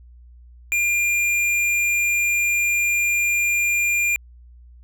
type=tone with hard clipping; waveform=triangle; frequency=2400 Hz; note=D7; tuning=37 cents sharp; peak=-19 dBFS; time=0.72-4.16 s; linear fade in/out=0 ms; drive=15 dB; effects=added 60 Hz sine -43 dBFS peak until 4.83 s